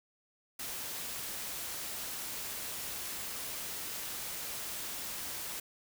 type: noise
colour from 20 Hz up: white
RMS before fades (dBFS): -40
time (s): 0.59-5.6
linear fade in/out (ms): 5
effects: none